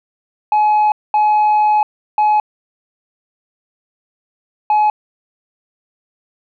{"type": "tone bursts at uneven times", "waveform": "sine", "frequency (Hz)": 847, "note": "G#5", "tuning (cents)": 34, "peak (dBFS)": -7, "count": 4, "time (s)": [[0.52, 0.92], [1.14, 1.83], [2.18, 2.4], [4.7, 4.9]], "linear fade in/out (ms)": 2, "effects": ["tanh soft clip ceiling -9 dBFS"]}